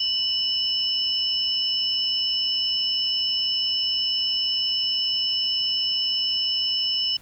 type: tone pair together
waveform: sine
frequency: 2960 / 5274 Hz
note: F#7 / E8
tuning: 0 / 0 cents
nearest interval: minor seventh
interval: 1000 cents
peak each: -24 dBFS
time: 0-7.17 s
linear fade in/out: 5 ms
effects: pink hiss -52 dBFS RMS until 7.21 s